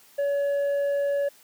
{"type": "tone with tanh clipping", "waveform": "sine", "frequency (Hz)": 566, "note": "C#5", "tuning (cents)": 36, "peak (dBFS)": -23, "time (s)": [0.18, 1.29], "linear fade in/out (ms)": 10, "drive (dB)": 4, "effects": ["white hiss -55 dBFS RMS until 1.43 s", "high-pass 150 Hz 12 dB/octave"]}